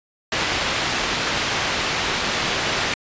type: low-pass noise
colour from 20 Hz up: white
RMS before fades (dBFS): -23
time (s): 0.32-2.94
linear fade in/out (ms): 2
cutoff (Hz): 3500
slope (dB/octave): 12
effects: resampled to 16000 Hz